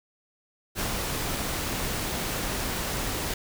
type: noise with ADSR envelope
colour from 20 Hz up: pink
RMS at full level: -28 dBFS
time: 0.75-3.34 s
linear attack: 48 ms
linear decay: 64 ms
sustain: -2 dB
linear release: 4 ms
effects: none